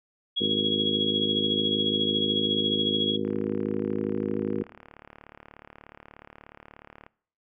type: tone with tremolo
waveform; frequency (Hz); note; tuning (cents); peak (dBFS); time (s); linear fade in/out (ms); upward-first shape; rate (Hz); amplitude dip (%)
sine; 3322; G#7; 0; -22; 0.36-3.17; 20; sine; 14; 60
type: harmonic tone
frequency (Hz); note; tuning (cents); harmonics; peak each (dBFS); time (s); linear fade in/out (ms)
52.6; G#1; +23; 2 / 3 / 4 / 5 / 6 / 7 / 8 / 9; -41 / -41 / -31 / -32 / -35 / -31 / -37 / -34; 0.4-4.63; 10
type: click train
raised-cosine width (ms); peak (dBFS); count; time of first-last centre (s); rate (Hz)
0.5; -30; 141; 3.25-7.065; 36.7
effects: noise-tail reverb RT60 0.6 s tail -23 dB re dry